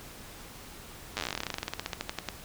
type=slowing click train; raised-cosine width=0.2 ms; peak=-14 dBFS; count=30; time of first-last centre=1.17-2.287 s; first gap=9 ms; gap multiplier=1.09; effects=pink hiss -47 dBFS RMS until 2.44 s